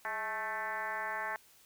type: tone with frequency modulation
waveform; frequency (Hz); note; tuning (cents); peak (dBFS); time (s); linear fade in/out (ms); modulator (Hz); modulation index
sine; 1318.5; E6; 0; -34; 0.05-1.36; 0; 225; 2.9
effects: white hiss -62 dBFS RMS until 1.65 s